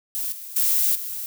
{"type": "noise with level steps", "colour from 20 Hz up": "violet", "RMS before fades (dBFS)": [-27, -37, -20, -31], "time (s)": [0.15, 1.26], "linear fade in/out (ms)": 0, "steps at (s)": [0.32, 0.56, 0.95], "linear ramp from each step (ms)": 5, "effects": []}